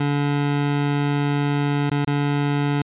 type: tone with dropouts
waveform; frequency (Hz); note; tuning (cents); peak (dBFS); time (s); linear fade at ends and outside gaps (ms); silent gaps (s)
25% pulse; 143.9; D3; -35; -15; 0-2.82; 5; 1.899-1.913 / 2.048-2.072
effects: resampled to 8000 Hz